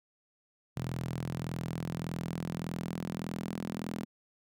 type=tone with high-pass filter sweep; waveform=sawtooth; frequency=41.7 Hz; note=E1; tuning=21 cents sharp; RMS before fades=-37 dBFS; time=0.76-4.05 s; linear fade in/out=10 ms; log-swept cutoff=130 to 210 Hz; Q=3.1; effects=none